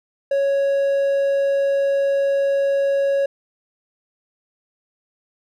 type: tone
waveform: triangle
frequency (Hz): 554.4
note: C#5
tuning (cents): 0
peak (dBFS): -14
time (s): 0.31-3.26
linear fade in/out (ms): 5
effects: none